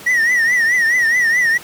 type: tone with vibrato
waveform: triangle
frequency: 1900 Hz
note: A#6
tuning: 33 cents sharp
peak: -10 dBFS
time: 0.06-1.58 s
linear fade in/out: 10 ms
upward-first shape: triangle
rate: 4.7 Hz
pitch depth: 120 cents each way
effects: pink hiss -36 dBFS RMS until 1.63 s + high-pass 150 Hz 12 dB/octave